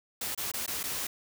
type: noise with dropouts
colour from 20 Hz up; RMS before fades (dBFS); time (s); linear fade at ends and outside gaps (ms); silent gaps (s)
white; -34; 0.21-1.07; 5; 0.349-0.376 / 0.517-0.537 / 0.663-0.677 / 0.831-0.837
effects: none